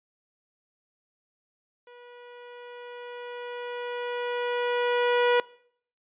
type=tone with level ramp; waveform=sawtooth; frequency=486 Hz; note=B4; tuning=28 cents flat; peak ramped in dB=-44 to -15 dBFS; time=1.87-5.4 s; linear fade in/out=2 ms; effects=noise-tail reverb RT60 0.6 s tail -22 dB re dry + resampled to 8000 Hz